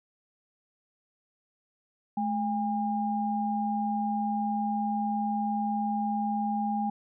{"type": "tone pair together", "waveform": "sine", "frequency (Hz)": [214.6, 809.1], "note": ["A3", "G#5"], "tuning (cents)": [-43, -45], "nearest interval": "octave + major seventh", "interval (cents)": 2298, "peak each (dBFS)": [-29, -29], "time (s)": [2.17, 6.9], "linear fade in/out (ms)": 5, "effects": []}